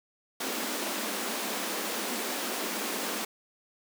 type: high-pass noise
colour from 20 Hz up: pink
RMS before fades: -33 dBFS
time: 0.4-3.25 s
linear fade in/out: 5 ms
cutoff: 200 Hz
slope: 96 dB/octave
effects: none